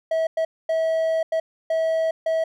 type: tone bursts at uneven times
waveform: triangle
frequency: 647 Hz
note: E5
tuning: 32 cents flat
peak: -17 dBFS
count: 6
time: 0.11-0.27 / 0.37-0.45 / 0.69-1.23 / 1.32-1.4 / 1.7-2.11 / 2.26-2.44 s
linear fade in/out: 5 ms
effects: none